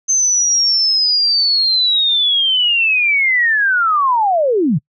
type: linear sweep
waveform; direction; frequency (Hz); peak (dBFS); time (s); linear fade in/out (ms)
sine; down; 6272 to 121.6; -11; 0.08-4.79; 20
effects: noise-tail reverb RT60 0.1 s tail -26 dB re dry